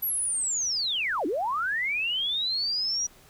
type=linear two-way sweep; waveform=sine; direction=down then up; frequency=11990 to 271.4 to 5840 Hz; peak=-25 dBFS; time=0.02-3.07 s; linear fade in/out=10 ms; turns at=1.26 s; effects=pink hiss -55 dBFS RMS until 3.29 s